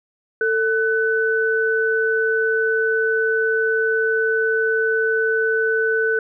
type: tone pair together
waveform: sine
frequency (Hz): 446 / 1500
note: A4 / F#6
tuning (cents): +23 / +23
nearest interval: octave + major sixth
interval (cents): 2100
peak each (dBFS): -19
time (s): 0.41-6.19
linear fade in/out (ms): 2
effects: none